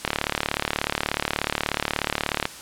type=click train; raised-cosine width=0.3 ms; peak=-5 dBFS; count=89; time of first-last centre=0.05-2.454 s; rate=36.6 Hz; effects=white hiss -40 dBFS RMS until 2.61 s + low-pass 10000 Hz 12 dB/octave